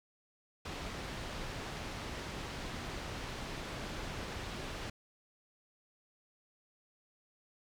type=low-pass noise; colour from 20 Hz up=pink; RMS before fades=-42 dBFS; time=0.65-4.9 s; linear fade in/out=5 ms; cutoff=4900 Hz; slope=12 dB/octave; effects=none